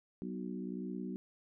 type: harmonic tone with a mistuned harmonic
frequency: 61.74 Hz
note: B1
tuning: in tune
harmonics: 3 / 4 / 5 / 6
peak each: -41 / -43 / -45 / -47 dBFS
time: 0.22-1.16 s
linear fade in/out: 0 ms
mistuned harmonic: 3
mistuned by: +37 cents
effects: none